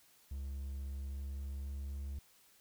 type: tone with pitch glide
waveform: triangle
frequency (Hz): 68.5 to 69.62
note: C#2 to C#2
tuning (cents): -20 to +8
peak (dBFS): -37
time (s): 0.31-2.19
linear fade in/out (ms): 5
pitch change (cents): +28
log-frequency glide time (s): 0.94-2.06
effects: white hiss -66 dBFS RMS until 2.6 s